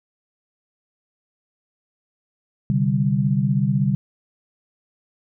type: chord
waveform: sine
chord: C suspended second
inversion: none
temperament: equal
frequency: 130.81 / 146.83 / 196 Hz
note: C3 / D3 / G3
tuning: 0 / 0 / 0 cents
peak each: -21 dBFS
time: 2.7-3.95 s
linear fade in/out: 0 ms
effects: none